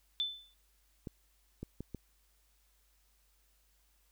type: tone with exponential decay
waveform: sine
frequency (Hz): 3520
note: A7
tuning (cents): 0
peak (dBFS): -28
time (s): 0.2-0.54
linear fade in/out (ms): 0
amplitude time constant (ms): 72
type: clicks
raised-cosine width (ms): 3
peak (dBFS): -28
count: 4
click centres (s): 1.072 / 1.63 / 1.806 / 1.947
effects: added 50 Hz sine -70 dBFS peak until 4.11 s + white hiss -73 dBFS RMS until 4.11 s